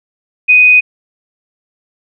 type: tone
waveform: sine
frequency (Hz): 2494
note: D#7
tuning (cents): +3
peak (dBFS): -3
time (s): 0.48-0.81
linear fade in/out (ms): 20
effects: none